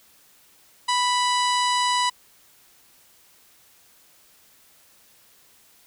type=harmonic tone; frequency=987.8 Hz; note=B5; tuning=in tune; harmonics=1 / 2 / 3 / 4 / 5 / 6 / 7 / 8 / 9 / 10; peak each=-21 / -29 / -29 / -29 / -32 / -39 / -38 / -36 / -39 / -41 dBFS; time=0.88-2.1 s; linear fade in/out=10 ms; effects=white hiss -56 dBFS RMS until 5.86 s